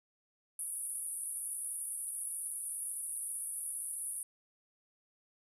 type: band-pass noise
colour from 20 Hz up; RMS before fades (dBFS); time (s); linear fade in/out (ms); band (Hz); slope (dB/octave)
pink; -40; 0.59-4.23; 2; 9500 to 11000; 96
effects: none